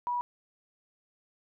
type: tone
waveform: sine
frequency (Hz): 972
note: B5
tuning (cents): -28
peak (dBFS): -28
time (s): 0.07-0.21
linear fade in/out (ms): 0
effects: none

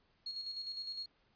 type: tone with tremolo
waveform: sine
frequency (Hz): 4300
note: C8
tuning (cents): +47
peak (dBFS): -38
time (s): 0.26-1.06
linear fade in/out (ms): 5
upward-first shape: square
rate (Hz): 9.8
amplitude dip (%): 45
effects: pink hiss -73 dBFS RMS until 1.35 s + resampled to 11025 Hz

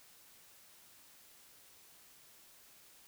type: silence
effects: white hiss -61 dBFS RMS until 3.07 s

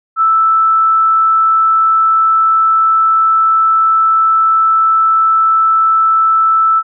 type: tone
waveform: sine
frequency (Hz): 1318.5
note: E6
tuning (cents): 0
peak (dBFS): -7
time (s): 0.16-6.83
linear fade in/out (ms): 50
effects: none

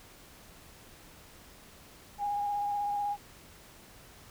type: tone with vibrato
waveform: sine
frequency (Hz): 818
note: G#5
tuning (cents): -26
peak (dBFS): -29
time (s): 2.18-3.17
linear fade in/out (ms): 50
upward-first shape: square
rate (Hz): 16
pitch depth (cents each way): 13
effects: pink hiss -54 dBFS RMS until 4.3 s

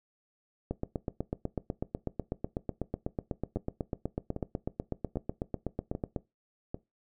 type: two click trains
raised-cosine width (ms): 2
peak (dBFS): -18 / -21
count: 45 / 5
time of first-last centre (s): 0.71-6.162 / 3.57-6.745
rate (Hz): 8.07 / 1.26
effects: noise-tail reverb RT60 0.2 s tail -19 dB re dry

